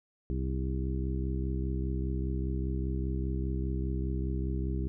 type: harmonic tone with a mistuned harmonic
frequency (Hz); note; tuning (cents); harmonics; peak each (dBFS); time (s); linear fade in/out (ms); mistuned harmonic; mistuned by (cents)
65; C2; -11; 1 / 2 / 3 / 4 / 5 / 6; -31 / -36 / -39 / -43 / -40 / -43; 0.3-4.88; 0; 6; +46
effects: none